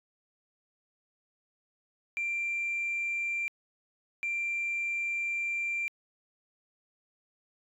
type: tone bursts at uneven times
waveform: sine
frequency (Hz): 2365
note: D7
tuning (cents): +12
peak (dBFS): -28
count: 2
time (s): 2.17-3.48 / 4.23-5.88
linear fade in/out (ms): 0
effects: tanh soft clip ceiling -26 dBFS